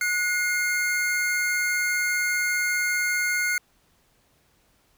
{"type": "tone pair together", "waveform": "square", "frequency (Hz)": [1460, 2125], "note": ["F#6", "C7"], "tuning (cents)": [-24, 26], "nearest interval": "tritone", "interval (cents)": 650, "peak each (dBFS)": [-27, -25], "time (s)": [0.01, 3.58], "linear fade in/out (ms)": 2, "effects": ["pink hiss -64 dBFS RMS until 4.97 s"]}